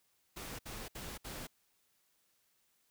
pink noise bursts, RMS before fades -45 dBFS, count 4, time 0.36-1.472 s, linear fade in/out 10 ms, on 230 ms, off 64 ms, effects white hiss -75 dBFS RMS until 2.9 s

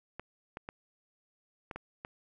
clicks, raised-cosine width 0.5 ms, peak -25 dBFS, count 6, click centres 0.196 / 0.571 / 0.689 / 1.712 / 1.76 / 2.049 s, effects none

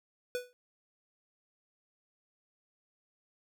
square tone with exponential decay, 493.9 Hz, B4, in tune, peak -30 dBFS, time 0.35-0.53 s, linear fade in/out 0 ms, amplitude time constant 39 ms, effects none

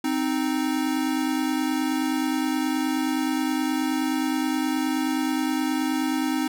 square tone pair together, 261.6 / 311.1 Hz, C4 / D#4, 0 / 0 cents, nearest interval minor third, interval 300 cents, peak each -26 dBFS, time 0.04-6.48 s, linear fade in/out 5 ms, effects none

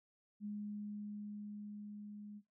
sine tone with level ramp, 207.7 Hz, G#3, in tune, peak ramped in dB -40 to -48 dBFS, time 0.4-2.42 s, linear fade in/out 50 ms, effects noise-tail reverb RT60 0.2 s tail -18 dB re dry

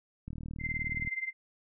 click train, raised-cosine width 5 ms, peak -28 dBFS, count 32, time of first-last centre 0.28-1.075 s, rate 39 Hz
sine tone with tremolo, 2081 Hz, C7, 10 cents flat, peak -29 dBFS, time 0.59-1.33 s, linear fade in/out 50 ms, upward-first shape sine, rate 19 Hz, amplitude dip 85%
effects none

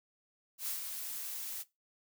blue noise with ADSR envelope, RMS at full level -36 dBFS, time 0.58-1.64 s, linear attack 93 ms, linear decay 120 ms, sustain -5 dB, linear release 29 ms, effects noise-tail reverb RT60 0.2 s tail -18 dB re dry

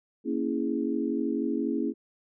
sine chord, A# half-diminished seventh, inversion none, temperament equal, 233.1 / 277.2 / 329.6 / 415.3 Hz, A#3 / C#4 / E4 / G#4, 0 / 0 / 0 / 0 cents, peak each -31 / -30 / -31 / -34 dBFS, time 0.24-1.94 s, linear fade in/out 50 ms, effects none

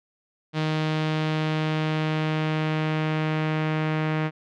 sawtooth tone with low-pass filter sweep, 155.8 Hz, D#3, 3 cents sharp, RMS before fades -25 dBFS, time 0.53-4.31 s, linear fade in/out 50 ms, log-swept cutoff 3700 to 2300 Hz, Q 1.5, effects none

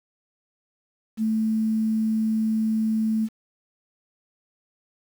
sine tone with quantisation, 220 Hz, A3, in tune, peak -20 dBFS, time 1.17-3.29 s, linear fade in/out 50 ms, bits 8, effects none

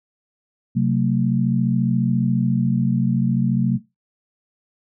sine chord, F# diminished, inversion second, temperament equal with one note detuned, 130.81 / 185 / 225.4 Hz, C3 / F#3 / A3, 0 / 0 / +42 cents, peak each -20 dBFS, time 0.75-3.78 s, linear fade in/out 20 ms, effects noise-tail reverb RT60 0.2 s tail -18 dB re dry

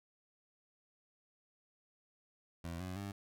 20% pulse tone with pitch steps, 84.8 / 91.94 / 99.69 Hz, E2 / F#2 / G2, +50 / -10 / +30 cents, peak -36 dBFS, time 2.64-3.12 s, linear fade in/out 5 ms, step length 160 ms, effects none

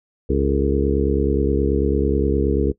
harmonic tone with a mistuned harmonic, 69.3 Hz, C#2, in tune, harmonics 1 / 2 / 3 / 4 / 5 / 6 / 7, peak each -21 / -26 / -26 / -24 / -24 / -23 / -25 dBFS, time 0.29-2.72 s, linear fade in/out 10 ms, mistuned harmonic 7, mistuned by -77 cents, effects noise-tail reverb RT60 0.1 s tail -19 dB re dry

